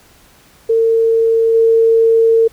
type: tone with level steps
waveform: sine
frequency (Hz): 453.6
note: A#4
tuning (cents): -47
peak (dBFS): -9 / -7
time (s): 0.69-2.48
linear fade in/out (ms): 10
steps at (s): 1.54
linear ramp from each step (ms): 10
effects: pink hiss -47 dBFS RMS until 2.52 s